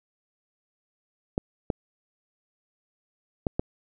clicks, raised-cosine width 2 ms, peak -11 dBFS, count 4, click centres 1.379 / 1.702 / 3.468 / 3.595 s, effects none

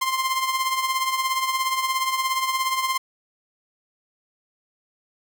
sawtooth tone with tremolo, 1049 Hz, C6, 4 cents sharp, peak -15 dBFS, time 0.01-2.98 s, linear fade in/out 10 ms, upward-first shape triangle, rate 17 Hz, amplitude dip 65%, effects none

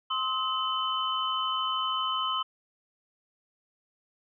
sine tone cluster, 1048 / 1281 / 3036 Hz, C6 / E6 / F#7, +2 / -50 / +44 cents, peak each -31 dBFS, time 0.1-2.43 s, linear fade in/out 10 ms, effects none

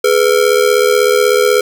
square ring-modulated tone, 457.1 Hz, A#4, 34 cents flat, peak -6 dBFS, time 0.04-1.61 s, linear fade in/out 5 ms, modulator 38.1 Hz, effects none

